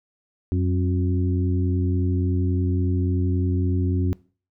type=harmonic tone with a mistuned harmonic; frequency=90.6 Hz; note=F#2; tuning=36 cents flat; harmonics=1 / 2 / 3 / 4; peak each=-20 / -29 / -27 / -32 dBFS; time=0.52-4.13 s; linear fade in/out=0 ms; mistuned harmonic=2; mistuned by=+66 cents; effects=noise-tail reverb RT60 0.4 s tail -22 dB re dry